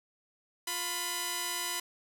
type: tone pair together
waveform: 5% pulse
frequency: 352.8 / 997.9 Hz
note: F4 / B5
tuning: +18 / +18 cents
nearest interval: octave + tritone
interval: 1800 cents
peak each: -28 / -21 dBFS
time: 0.67-1.8 s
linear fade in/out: 5 ms
effects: none